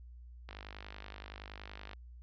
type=click train; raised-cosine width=0.3 ms; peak=-30 dBFS; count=74; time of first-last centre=0.49-1.933 s; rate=50.6 Hz; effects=added 60 Hz sine -49 dBFS peak until 2.22 s + resampled to 16000 Hz